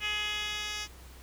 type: tone with band-pass filter sweep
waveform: 10% pulse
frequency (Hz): 420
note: G#4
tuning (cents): +19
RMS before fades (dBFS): -34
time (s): 0-0.88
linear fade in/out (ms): 50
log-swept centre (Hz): 2800 to 4400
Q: 3.3
effects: added 63 Hz sine -49 dBFS peak until 1.22 s + pink hiss -54 dBFS RMS until 1.22 s